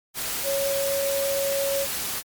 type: tone in noise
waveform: sine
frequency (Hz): 554.4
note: C#5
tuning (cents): 0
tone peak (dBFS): -23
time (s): 0.43-1.87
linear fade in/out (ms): 50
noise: white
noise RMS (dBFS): -29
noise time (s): 0.14-2.23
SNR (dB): +3
effects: MP3 96 kbps